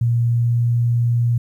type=tone with pitch glide; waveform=sine; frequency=118.1 to 118.85 Hz; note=A#2 to A#2; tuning=+23 to +34 cents; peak=-14 dBFS; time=0.01-1.38 s; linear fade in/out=5 ms; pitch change=+11 cents; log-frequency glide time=0.25-0.62 s; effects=9-bit